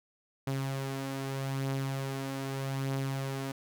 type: beating tone pair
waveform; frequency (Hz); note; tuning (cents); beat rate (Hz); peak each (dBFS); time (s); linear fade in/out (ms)
sawtooth; 135.3 / 136.11; C#3 / C#3; -42 / -31; 0.81; -29 / -36; 0.47-3.52; 5
effects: none